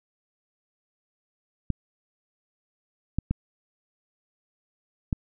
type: clicks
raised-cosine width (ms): 5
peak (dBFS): -12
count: 4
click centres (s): 1.703 / 3.186 / 3.31 / 5.128
effects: none